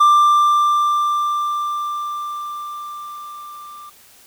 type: tone with level ramp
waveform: triangle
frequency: 1184 Hz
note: D6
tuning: 14 cents sharp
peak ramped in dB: -6 to -33 dBFS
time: 0-3.9 s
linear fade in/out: 10 ms
effects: white hiss -48 dBFS RMS until 4.26 s